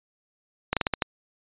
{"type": "slowing click train", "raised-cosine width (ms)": 0.3, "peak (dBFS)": -7, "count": 6, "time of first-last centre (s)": [0.73, 1.022], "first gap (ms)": 37, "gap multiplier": 1.23, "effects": ["resampled to 8000 Hz"]}